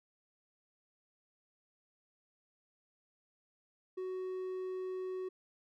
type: tone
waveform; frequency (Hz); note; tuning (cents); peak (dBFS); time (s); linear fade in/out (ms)
triangle; 372; F#4; +9; -35; 3.97-5.29; 10
effects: none